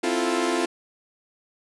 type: chord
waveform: sawtooth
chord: F major seventh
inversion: second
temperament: equal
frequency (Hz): 261.6 / 329.6 / 349.2 / 440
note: C4 / E4 / F4 / A4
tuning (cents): 0 / 0 / 0 / 0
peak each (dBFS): -25 / -24 / -21 / -26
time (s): 0.03-0.66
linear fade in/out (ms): 10
effects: resampled to 24000 Hz